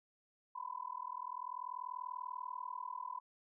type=tone with amplitude modulation; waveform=sine; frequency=1000 Hz; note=B5; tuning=21 cents sharp; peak=-37 dBFS; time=0.55-3.2 s; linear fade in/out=10 ms; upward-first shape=sine; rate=40.4 Hz; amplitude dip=100%; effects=none